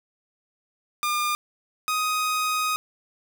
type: tone pair in turn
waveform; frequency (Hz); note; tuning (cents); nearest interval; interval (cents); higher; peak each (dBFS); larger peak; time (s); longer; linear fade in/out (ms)
sawtooth; 1206 / 1251.7; D6 / D#6; +46 / +10; minor second; 64; second; -19; neither; 1.03-1.35 / 1.88-2.76; second; 0
effects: none